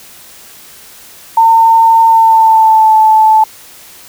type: tone with pitch glide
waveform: sine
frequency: 906 to 873.1 Hz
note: A#5 to A5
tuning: -50 to -14 cents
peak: -3 dBFS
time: 1.37-3.44 s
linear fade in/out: 5 ms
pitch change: -64 cents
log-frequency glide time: 2.06-2.94 s
effects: white hiss -36 dBFS RMS until 4.08 s